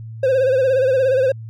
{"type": "tone with vibrato", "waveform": "triangle", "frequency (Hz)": 523.3, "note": "C5", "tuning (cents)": 0, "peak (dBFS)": -11, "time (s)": [0.23, 1.32], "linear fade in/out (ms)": 5, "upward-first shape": "sine", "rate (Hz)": 17, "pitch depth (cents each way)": 73, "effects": ["added 112 Hz sine -30 dBFS peak until 1.49 s"]}